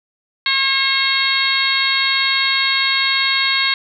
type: harmonic tone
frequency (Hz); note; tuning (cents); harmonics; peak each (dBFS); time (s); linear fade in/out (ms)
541; C#5; -42; 2 / 3 / 4 / 5 / 6 / 7 / 8; -25 / -23 / -19 / -26 / -24 / -21 / -21; 0.46-3.74; 2
effects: none